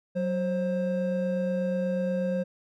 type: tone pair together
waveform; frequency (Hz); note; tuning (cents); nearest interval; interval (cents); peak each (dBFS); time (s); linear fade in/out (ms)
triangle; 186.09 / 530; F#3 / C5; +10 / +22; octave + tritone; 1812; -26 / -26; 0.15-2.44; 20
effects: none